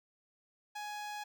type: tone with notch filter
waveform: sawtooth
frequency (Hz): 835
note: G#5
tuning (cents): +9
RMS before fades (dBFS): -42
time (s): 0.75-1.24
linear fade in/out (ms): 10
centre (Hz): 11000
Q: 1.2
effects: none